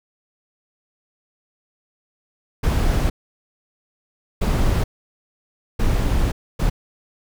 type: noise bursts at uneven times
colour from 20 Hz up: brown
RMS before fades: -18 dBFS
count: 4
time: 2.63-3.1 / 4.41-4.84 / 5.79-6.32 / 6.59-6.7 s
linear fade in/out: 10 ms
effects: none